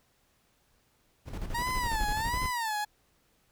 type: noise with tremolo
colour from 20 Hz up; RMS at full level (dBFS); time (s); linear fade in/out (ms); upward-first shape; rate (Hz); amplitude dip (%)
brown; -33; 1.25-2.51; 50; square; 12; 60
type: tone with vibrato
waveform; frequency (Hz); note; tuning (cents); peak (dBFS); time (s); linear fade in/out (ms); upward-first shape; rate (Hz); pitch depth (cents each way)
30% pulse; 922; A#5; -19; -27; 1.54-2.85; 10; sine; 1.4; 170
effects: pink hiss -69 dBFS RMS until 3.51 s